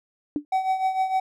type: tone with exponential decay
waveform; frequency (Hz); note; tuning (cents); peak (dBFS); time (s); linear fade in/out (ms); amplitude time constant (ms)
sine; 293.7; D4; 0; -18; 0.36-0.45; 1; 19
type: tone with tremolo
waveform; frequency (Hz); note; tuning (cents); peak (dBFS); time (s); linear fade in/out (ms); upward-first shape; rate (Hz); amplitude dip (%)
triangle; 758; F#5; +42; -16; 0.52-1.2; 5; triangle; 6.6; 75
effects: none